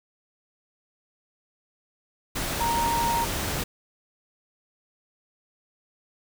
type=tone in noise; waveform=sine; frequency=932.3 Hz; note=A#5; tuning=in tune; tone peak=-23 dBFS; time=2.6-3.25 s; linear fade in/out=10 ms; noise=pink; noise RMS=-29 dBFS; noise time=2.35-3.64 s; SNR=+3 dB; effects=none